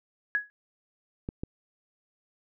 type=tone with exponential decay; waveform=sine; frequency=1674 Hz; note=G#6; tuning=13 cents sharp; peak=-20 dBFS; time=0.35-0.5 s; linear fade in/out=0 ms; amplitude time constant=31 ms
type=clicks; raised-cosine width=3 ms; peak=-20 dBFS; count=2; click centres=1.289 / 1.435 s
effects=none